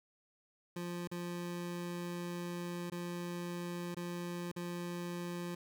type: tone with dropouts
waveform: 25% pulse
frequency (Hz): 174.61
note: F3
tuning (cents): 0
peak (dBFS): -35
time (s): 0.76-5.55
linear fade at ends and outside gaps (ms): 5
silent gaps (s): 1.075-1.114 / 2.9-2.919 / 3.946-3.967 / 4.517-4.562
effects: none